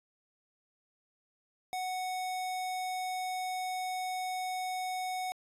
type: tone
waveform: square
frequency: 740 Hz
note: F#5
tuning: in tune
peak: -34 dBFS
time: 1.73-5.32 s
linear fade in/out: 0 ms
effects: resampled to 32000 Hz